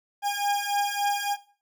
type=beating tone pair; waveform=40% pulse; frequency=811 / 814.5 Hz; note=G#5 / G#5; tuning=-41 / -34 cents; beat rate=3.5 Hz; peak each=-26 dBFS; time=0.22-1.37 s; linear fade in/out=50 ms; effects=noise-tail reverb RT60 0.4 s tail -17 dB re dry